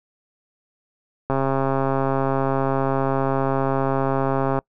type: click train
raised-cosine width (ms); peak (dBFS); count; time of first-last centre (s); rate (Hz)
1; -8; 445; 1.3-4.589; 135
effects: noise-tail reverb RT60 0.1 s tail -26 dB re dry